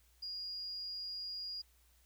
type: tone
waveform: sine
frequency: 4855 Hz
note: D#8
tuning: 43 cents flat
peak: -40 dBFS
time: 0.22-1.62 s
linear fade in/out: 10 ms
effects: added 60 Hz sine -67 dBFS peak until 2.05 s + white hiss -71 dBFS RMS until 2.05 s